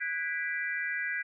sine chord, G# half-diminished seventh, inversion third, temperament equal with one note detuned, 1480 / 1638.3 / 1975.5 / 2349 Hz, F#6 / G#6 / B6 / D7, 0 / -24 / 0 / 0 cents, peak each -39 / -34 / -34 / -40 dBFS, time 0-1.23 s, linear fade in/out 20 ms, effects none

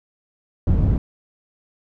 white low-pass noise, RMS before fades -17 dBFS, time 0.67-0.98 s, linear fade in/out 2 ms, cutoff 110 Hz, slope 12 dB/octave, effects none

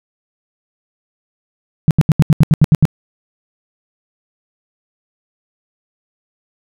sine tone bursts, 154.2 Hz, D#3, 15 cents flat, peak -4 dBFS, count 10, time 1.88-2.853 s, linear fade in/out 0 ms, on 28 ms, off 77 ms, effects none

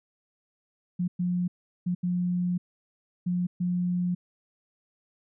sine tone bursts at uneven times, 178.1 Hz, F3, 34 cents sharp, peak -24 dBFS, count 6, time 0.99-1.08 / 1.19-1.48 / 1.86-1.95 / 2.03-2.58 / 3.26-3.47 / 3.6-4.15 s, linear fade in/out 10 ms, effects none

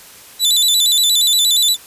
sawtooth tone with vibrato, 3729 Hz, A#7, in tune, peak -8 dBFS, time 0.39-1.77 s, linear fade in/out 50 ms, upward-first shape square, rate 8.5 Hz, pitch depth 98 cents each way, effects white hiss -40 dBFS RMS until 1.86 s + resampled to 32000 Hz

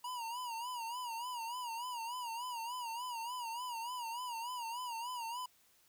square tone with vibrato, 955 Hz, A#5, 42 cents sharp, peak -40 dBFS, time 0.04-5.46 s, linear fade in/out 5 ms, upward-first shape sine, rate 3.4 Hz, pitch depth 97 cents each way, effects white hiss -69 dBFS RMS until 5.88 s

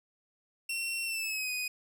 sawtooth tone with pitch glide, 2719 to 2493 Hz, F7 to D#7, -47 to +3 cents, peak -29 dBFS, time 0.69-1.68 s, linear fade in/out 5 ms, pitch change -150 cents, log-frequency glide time 1.05-1.51 s, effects none

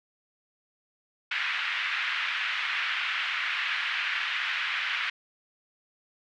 pink band-pass noise, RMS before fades -30 dBFS, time 1.31-5.1 s, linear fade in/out 5 ms, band 1500 to 3000 Hz, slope 24 dB/octave, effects none

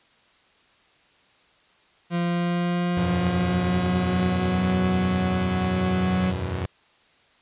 40% pulse tone with pitch glide, 173 to 184.35 Hz, F3 to F#3, -16 to -6 cents, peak -21 dBFS, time 2.1-6.34 s, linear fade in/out 50 ms, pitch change +110 cents, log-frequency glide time 2.21-4.74 s
sawtooth chord, E suspended second, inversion none, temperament equal, 82.41 / 92.5 / 123.47 Hz, E2 / F#2 / B2, 0 / 0 / 0 cents, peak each -27 / -25 / -28 dBFS, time 2.97-6.66 s, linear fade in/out 5 ms
effects white hiss -59 dBFS RMS until 7.41 s + resampled to 8000 Hz

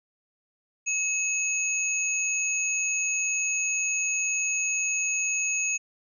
sine tone pair together, 2568 / 6661 Hz, E7 / G#8, -46 / +4 cents, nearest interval octave + perfect fourth, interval 1650 cents, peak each -27 dBFS, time 0.86-5.78 s, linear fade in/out 20 ms, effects none

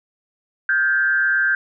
sine tone with frequency modulation, 1568 Hz, G6, in tune, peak -15 dBFS, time 0.69-1.55 s, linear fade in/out 2 ms, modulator 135 Hz, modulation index 0.73, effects none

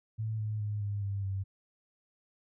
sine tone with pitch steps, 110 / 107.24 / 104.55 / 101.92 / 99.37 / 96.87 Hz, A2 / A2 / G#2 / G#2 / G2 / G2, 0 / -44 / +12 / -32 / +24 / -20 cents, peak -31 dBFS, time 0.18-1.44 s, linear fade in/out 20 ms, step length 210 ms, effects none

